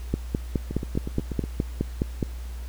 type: two click trains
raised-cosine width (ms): 3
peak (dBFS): -10 / -17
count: 11 / 7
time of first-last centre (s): 0.14-2.228 / 0.71-1.439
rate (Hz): 4.79 / 8.23
effects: added 60 Hz sine -32 dBFS peak until 2.68 s + pink hiss -49 dBFS RMS until 2.68 s